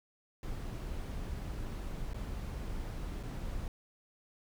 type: noise with dropouts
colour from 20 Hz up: brown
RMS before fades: -39 dBFS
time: 0.43-3.68 s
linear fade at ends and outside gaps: 1 ms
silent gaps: 2.134-2.144 / 3.23-3.234 s
effects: none